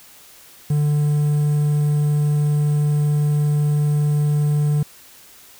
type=tone with quantisation; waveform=triangle; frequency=147.9 Hz; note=D3; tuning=13 cents sharp; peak=-13 dBFS; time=0.7-4.83 s; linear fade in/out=5 ms; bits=7; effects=white hiss -46 dBFS RMS until 5.59 s